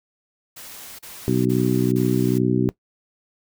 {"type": "noise bursts", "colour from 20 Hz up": "white", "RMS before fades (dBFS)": -39, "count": 4, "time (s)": [0.56, 2.385], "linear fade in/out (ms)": 10, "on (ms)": 430, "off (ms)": 35}
{"type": "harmonic tone", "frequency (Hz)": 62.4, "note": "B1", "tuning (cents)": 19, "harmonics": [2, 3, 4, 5, 6], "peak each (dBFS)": [-23, -23, -23, -23, -23], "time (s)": [1.28, 2.69], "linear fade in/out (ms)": 0}
{"effects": ["noise-tail reverb RT60 0.1 s tail -19 dB re dry"]}